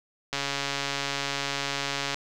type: click train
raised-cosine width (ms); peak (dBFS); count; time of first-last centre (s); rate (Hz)
0.2; -11; 255; 0.33-2.144; 140
effects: none